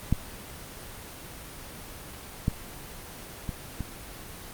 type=clicks; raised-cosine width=5 ms; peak=-9 / -11 / -18 / -19 dBFS; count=4; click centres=0.126 / 2.481 / 3.492 / 3.807 s; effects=pink hiss -42 dBFS RMS until 4.53 s + Opus 24 kbps